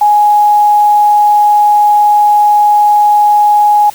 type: tone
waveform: sine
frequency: 833 Hz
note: G#5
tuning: 5 cents sharp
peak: -4 dBFS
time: 0.01-3.9 s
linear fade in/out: 5 ms
effects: white hiss -33 dBFS RMS until 3.94 s